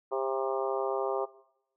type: harmonic tone with a mistuned harmonic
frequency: 133.2 Hz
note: C3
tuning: 31 cents sharp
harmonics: 3 / 4 / 5 / 6 / 7 / 8 / 9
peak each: -32 / -34 / -36 / -38 / -39 / -40 / -41 dBFS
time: 0.11-1.26 s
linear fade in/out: 20 ms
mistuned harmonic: 7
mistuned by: +19 cents
effects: noise-tail reverb RT60 0.8 s tail -20 dB re dry